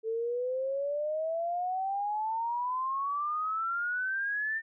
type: exponential sweep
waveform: sine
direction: up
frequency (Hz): 440 to 1811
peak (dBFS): -29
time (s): 0.03-4.62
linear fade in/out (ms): 50
effects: none